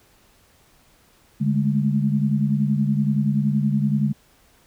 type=tone cluster; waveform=sine; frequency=144 / 206.3 / 216.9 Hz; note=D3 / G#3 / A3; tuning=-34 / -11 / -25 cents; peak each=-21 / -21 / -25 dBFS; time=1.4-4.13 s; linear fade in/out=20 ms; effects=pink hiss -57 dBFS RMS until 4.66 s